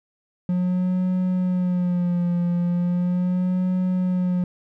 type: tone with vibrato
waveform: triangle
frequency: 178.9 Hz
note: F3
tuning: 42 cents sharp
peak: -17 dBFS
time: 0.49-4.44 s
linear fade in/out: 2 ms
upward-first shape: sine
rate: 0.38 Hz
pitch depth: 46 cents each way
effects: none